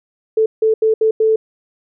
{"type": "tone bursts at uneven times", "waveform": "sine", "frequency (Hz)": 440, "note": "A4", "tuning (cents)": 0, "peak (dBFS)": -10, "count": 5, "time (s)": [[0.37, 0.46], [0.62, 0.74], [0.82, 0.94], [1.01, 1.11], [1.2, 1.36]], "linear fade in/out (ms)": 5, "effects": []}